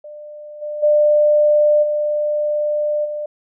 sine tone with level steps, 597 Hz, D5, 28 cents sharp, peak -32 / -23 / -10 / -16 / -22 dBFS, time 0.04-3.26 s, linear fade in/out 5 ms, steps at 0.61 / 0.82 / 1.82 / 3.04 s, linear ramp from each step 20 ms, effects none

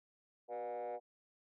sine tone with frequency modulation, 601 Hz, D5, 40 cents sharp, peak -37 dBFS, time 0.48-1 s, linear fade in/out 50 ms, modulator 115 Hz, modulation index 1.5, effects tanh soft clip ceiling -38 dBFS

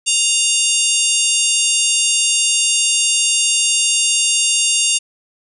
harmonic tone with a mistuned harmonic, 932.3 Hz, A#5, in tune, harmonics 3 / 4 / 5 / 6 / 7 / 8 / 9 / 10, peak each -18 / -24 / -24 / -27 / -21 / -20 / -27 / -20 dBFS, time 0.06-4.99 s, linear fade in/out 20 ms, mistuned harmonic 4, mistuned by -58 cents, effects none

